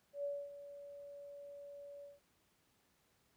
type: tone with ADSR envelope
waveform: sine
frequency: 570 Hz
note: C#5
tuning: 48 cents sharp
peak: -36 dBFS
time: 0.13-2.2 s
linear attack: 110 ms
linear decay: 250 ms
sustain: -13 dB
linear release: 170 ms
effects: pink hiss -75 dBFS RMS until 3.36 s + high-pass 60 Hz 12 dB/octave